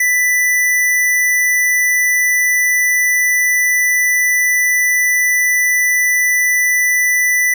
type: tone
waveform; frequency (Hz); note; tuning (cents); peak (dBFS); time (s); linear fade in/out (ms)
square; 1984; B6; +7; -12; 0-7.54; 5
effects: none